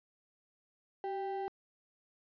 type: ring-modulated tone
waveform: triangle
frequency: 587.3 Hz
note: D5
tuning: in tune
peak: -30 dBFS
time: 1.04-1.48 s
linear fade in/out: 0 ms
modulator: 204 Hz
effects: resampled to 11025 Hz